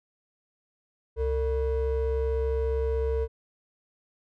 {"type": "ring-modulated tone", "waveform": "triangle", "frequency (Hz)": 259.7, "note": "C4", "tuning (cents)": -13, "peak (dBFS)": -19, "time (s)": [1.16, 3.28], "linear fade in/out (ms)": 50, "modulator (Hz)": 192, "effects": []}